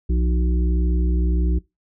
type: harmonic tone with a mistuned harmonic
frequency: 61.74 Hz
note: B1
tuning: in tune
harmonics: 1 / 3 / 5 / 6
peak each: -17 / -27 / -31 / -33 dBFS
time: 0.09-1.59 s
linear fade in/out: 10 ms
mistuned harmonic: 3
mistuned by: -100 cents
effects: noise-tail reverb RT60 0.2 s tail -21 dB re dry